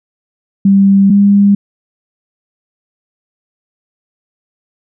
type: tone pair in turn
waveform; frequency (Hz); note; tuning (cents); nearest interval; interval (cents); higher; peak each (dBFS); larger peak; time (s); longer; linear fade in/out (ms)
sine; 196.6 / 201.1; G3 / G3; +5 / +44; unison; 39; second; -4; neither; 0.65-1.1 / 1.1-1.55; neither; 5
effects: none